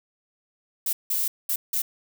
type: noise bursts at uneven times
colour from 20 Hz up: violet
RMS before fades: -25 dBFS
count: 4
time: 0.86-0.93 / 1.1-1.28 / 1.49-1.56 / 1.73-1.82 s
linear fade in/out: 5 ms
effects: none